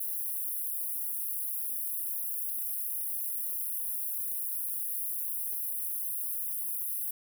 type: high-pass noise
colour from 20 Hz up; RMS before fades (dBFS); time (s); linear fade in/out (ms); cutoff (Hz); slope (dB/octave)
white; -34; 0-7.11; 5; 9900; 96
effects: none